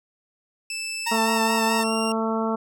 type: tone with pitch glide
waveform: 20% pulse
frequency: 2637 to 2779 Hz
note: E7 to F7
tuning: 0 to -9 cents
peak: -23 dBFS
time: 0.7-2.12 s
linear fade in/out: 2 ms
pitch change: +91 cents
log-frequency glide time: 1.74-1.92 s
type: tone with vibrato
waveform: sawtooth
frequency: 915 Hz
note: A#5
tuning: 32 cents flat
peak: -20 dBFS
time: 1.06-1.84 s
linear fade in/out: 10 ms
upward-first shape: sine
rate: 4.7 Hz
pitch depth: 39 cents each way
type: harmonic tone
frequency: 223 Hz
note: A3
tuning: 23 cents sharp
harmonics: 1 / 2 / 3 / 4 / 5 / 6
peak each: -25 / -28 / -30 / -31 / -32 / -33 dBFS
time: 1.11-2.56 s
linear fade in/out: 10 ms
effects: none